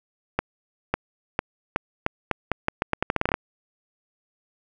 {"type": "accelerating click train", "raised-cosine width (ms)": 0.5, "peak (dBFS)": -6, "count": 18, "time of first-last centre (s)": [0.39, 3.341], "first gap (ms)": 550, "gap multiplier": 0.82, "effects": []}